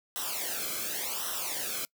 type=noise with flanger; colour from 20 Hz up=white; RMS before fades=-34 dBFS; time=0.16-1.85 s; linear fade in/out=0 ms; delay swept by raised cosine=0.43 to 1.1 ms; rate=0.89 Hz; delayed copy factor=-0.85; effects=noise-tail reverb RT60 0.1 s tail -25 dB re dry